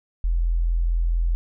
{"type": "tone", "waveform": "sine", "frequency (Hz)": 42.22, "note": "E1", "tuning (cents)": 42, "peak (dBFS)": -18, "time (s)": [0.24, 1.35], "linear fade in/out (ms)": 0, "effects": []}